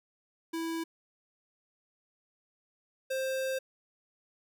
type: tone pair in turn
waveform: square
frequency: 328.7 / 527.2 Hz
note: E4 / C5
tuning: -5 / +13 cents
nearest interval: minor sixth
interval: 818 cents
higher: second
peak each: -33 / -31 dBFS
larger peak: second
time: 0.53-0.84 / 3.1-3.59 s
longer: second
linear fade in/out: 10 ms
effects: none